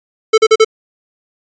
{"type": "tone bursts", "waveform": "square", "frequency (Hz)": 440, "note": "A4", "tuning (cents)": 0, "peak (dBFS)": -5, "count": 4, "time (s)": [0.33, 0.647], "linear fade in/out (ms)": 10, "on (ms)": 50, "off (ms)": 39, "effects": ["resampled to 16000 Hz"]}